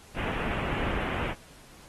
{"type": "low-pass noise", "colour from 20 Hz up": "pink", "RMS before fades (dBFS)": -31, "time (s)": [0.14, 1.35], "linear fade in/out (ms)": 50, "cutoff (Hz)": 3000, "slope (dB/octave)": 48, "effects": ["pink hiss -53 dBFS RMS until 1.88 s", "AAC 32 kbps"]}